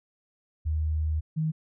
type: tone pair in turn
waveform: sine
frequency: 77.78 / 157.41 Hz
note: D#2 / D#3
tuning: 0 / +20 cents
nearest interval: octave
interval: 1220 cents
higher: second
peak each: -24 dBFS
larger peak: neither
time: 0.65-1.21 / 1.36-1.52 s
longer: first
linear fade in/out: 20 ms
effects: none